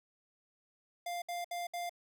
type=tone bursts; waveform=square; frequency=698.5 Hz; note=F5; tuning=in tune; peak=-37 dBFS; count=4; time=1.06-1.895 s; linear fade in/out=5 ms; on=160 ms; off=65 ms; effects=none